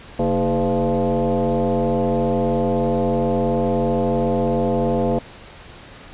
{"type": "tone with frequency modulation", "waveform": "sine", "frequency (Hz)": 138, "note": "C#3", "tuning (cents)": -7, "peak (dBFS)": -16, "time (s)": [0.19, 5.19], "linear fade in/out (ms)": 5, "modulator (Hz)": 183, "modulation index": 3.2, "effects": ["pink hiss -41 dBFS RMS until 6.13 s", "resampled to 8000 Hz"]}